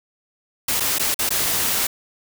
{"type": "noise with dropouts", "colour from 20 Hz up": "white", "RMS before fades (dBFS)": -21, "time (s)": [0.68, 1.87], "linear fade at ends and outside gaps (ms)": 5, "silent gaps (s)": [[0.799, 0.804], [0.985, 0.995], [1.144, 1.19], [1.292, 1.305]], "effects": []}